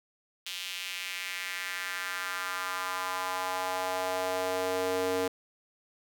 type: tone with high-pass filter sweep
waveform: square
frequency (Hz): 92.5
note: F#2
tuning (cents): 0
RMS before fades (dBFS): -33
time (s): 0.46-5.28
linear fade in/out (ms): 5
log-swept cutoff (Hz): 3100 to 410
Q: 2.3
effects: none